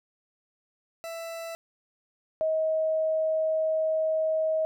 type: tone pair in turn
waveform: 40% pulse / sine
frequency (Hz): 663 / 633.5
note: E5 / D#5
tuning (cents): +10 / +31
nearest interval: minor second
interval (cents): 79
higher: first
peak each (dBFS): -34 / -23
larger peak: second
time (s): 1.04-1.55 / 2.41-4.65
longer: second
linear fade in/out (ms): 0
effects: none